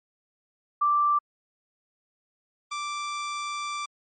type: tone pair in turn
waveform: sine / sawtooth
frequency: 1174 / 1174 Hz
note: D6 / D6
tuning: -1 / -1 cents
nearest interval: unison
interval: 0 cents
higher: neither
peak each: -19 / -26 dBFS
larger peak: first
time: 0.81-1.19 / 2.71-3.86 s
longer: second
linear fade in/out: 10 ms
effects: MP3 32 kbps